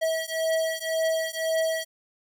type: beating tone pair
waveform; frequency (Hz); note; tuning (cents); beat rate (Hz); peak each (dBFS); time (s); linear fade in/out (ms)
square; 645 / 646.9; E5 / E5; -38 / -33; 1.9; -28; 0.01-1.85; 20
effects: none